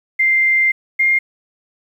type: tone pair in turn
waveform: sine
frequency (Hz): 2093 / 2119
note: C7 / C7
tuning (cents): 0 / +21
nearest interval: unison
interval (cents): 21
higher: second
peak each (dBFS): -11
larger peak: neither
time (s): 0.19-0.72 / 0.99-1.19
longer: first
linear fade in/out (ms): 10
effects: 8-bit